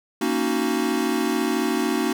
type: chord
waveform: square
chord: D# minor seventh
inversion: second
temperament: equal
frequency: 233.1 / 277.2 / 311.1 / 370 Hz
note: A#3 / C#4 / D#4 / F#4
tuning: 0 / 0 / 0 / 0 cents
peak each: -27 dBFS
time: 0.21-2.13 s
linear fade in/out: 5 ms
effects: none